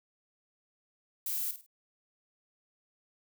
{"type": "noise with echo", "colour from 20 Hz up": "violet", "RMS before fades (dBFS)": -34, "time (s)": [1.26, 1.51], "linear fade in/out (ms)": 2, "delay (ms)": 51, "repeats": 3, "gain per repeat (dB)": -10, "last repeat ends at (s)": 1.663, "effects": []}